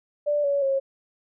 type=tone with pitch steps; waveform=sine; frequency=587.3 / 564.7 / 542.9 Hz; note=D5 / C#5 / C#5; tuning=0 / +32 / -36 cents; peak=-20 dBFS; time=0.26-0.8 s; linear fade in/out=20 ms; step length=180 ms; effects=none